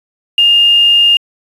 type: tone with quantisation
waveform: sine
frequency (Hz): 2822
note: F7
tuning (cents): +17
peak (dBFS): -5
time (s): 0.38-1.17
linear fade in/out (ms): 2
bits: 5
effects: resampled to 32000 Hz